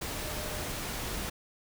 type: tone in noise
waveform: sine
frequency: 606 Hz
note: D#5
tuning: 46 cents flat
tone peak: -44 dBFS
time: 0.21-0.66 s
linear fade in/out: 10 ms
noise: pink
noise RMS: -36 dBFS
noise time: 0.01-1.3 s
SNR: -11 dB
effects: none